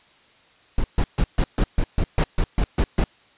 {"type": "noise bursts", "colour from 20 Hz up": "brown", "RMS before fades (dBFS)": -18, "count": 12, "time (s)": [0.78, 3.04], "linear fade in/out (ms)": 2, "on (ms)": 60, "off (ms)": 140, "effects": ["white hiss -55 dBFS RMS until 3.37 s", "resampled to 8000 Hz"]}